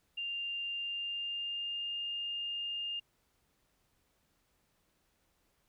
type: tone with pitch glide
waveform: sine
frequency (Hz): 2794 to 2817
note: F7 to F7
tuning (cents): 0 to +14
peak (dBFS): -35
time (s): 0.17-3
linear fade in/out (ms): 10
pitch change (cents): +14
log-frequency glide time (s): 0.68-1.97
effects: pink hiss -75 dBFS RMS until 5.68 s